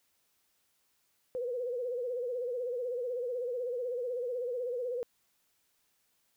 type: tone with vibrato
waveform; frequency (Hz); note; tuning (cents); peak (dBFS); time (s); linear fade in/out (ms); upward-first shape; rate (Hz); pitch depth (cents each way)
sine; 492; B4; -7; -32; 1.35-5.03; 0; sine; 16; 82
effects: white hiss -74 dBFS RMS until 6.36 s